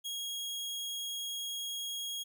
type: tone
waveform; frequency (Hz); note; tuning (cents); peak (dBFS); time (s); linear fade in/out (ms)
sawtooth; 3290; G#7; -17; -33; 0.04-2.24; 20
effects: none